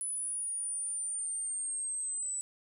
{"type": "linear sweep", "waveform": "sine", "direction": "down", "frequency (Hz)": [10010, 7920], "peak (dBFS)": -33, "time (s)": [0.01, 2.41], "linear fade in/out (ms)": 0, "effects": []}